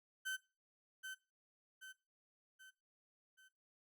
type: tone with echo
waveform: 35% pulse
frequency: 1533 Hz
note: G6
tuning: 39 cents flat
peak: -38 dBFS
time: 0.25-0.37 s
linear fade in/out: 20 ms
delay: 780 ms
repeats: 4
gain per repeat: -6 dB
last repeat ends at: 3.49 s
effects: noise-tail reverb RT60 0.3 s tail -20 dB re dry